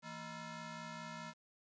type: ring-modulated tone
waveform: 15% pulse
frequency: 393.6 Hz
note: G4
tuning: 7 cents sharp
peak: -36 dBFS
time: 0.02-1.34 s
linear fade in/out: 50 ms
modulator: 558 Hz
effects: resampled to 16000 Hz + 11-bit